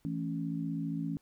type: chord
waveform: sine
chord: A major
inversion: second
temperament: equal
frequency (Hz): 164.81 / 220 / 277.2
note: E3 / A3 / C#4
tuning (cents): 0 / 0 / 0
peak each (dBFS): -35 / -40 / -36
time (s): 0.05-1.17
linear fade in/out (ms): 0
effects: pink hiss -71 dBFS RMS until 1.21 s